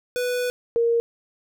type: tone pair in turn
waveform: square / sine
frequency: 493.9 / 466.2 Hz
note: B4 / A#4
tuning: 0 / 0 cents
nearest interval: minor second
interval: 100 cents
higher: first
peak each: -23 / -17 dBFS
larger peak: second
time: 0.16-0.5 / 0.76-1 s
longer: first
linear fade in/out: 0 ms
effects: none